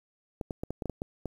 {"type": "clicks", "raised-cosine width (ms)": 2, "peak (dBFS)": -20, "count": 9, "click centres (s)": [0.412, 0.508, 0.635, 0.706, 0.822, 0.857, 0.897, 1.019, 1.257], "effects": ["9-bit"]}